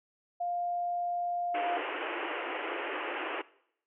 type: tone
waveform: sine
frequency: 702 Hz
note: F5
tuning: 9 cents sharp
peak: -30 dBFS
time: 0.4-1.78 s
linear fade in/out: 10 ms
type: band-pass noise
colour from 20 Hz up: pink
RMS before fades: -36 dBFS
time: 1.54-3.42 s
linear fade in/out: 10 ms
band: 300 to 3000 Hz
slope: 96 dB/octave
effects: noise-tail reverb RT60 0.7 s tail -20 dB re dry